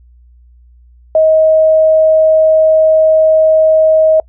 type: tone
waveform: sine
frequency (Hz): 632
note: D#5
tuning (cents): +27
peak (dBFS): -5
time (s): 1.15-4.2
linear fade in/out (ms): 2
effects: noise-tail reverb RT60 0.1 s tail -25 dB re dry + added 60 Hz sine -40 dBFS peak until 4.28 s